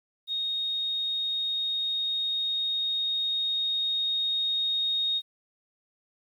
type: tone with level ramp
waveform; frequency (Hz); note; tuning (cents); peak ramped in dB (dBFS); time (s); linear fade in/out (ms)
sine; 3724; A#7; -2; -27 to -24; 0.27-5.22; 50
effects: 10-bit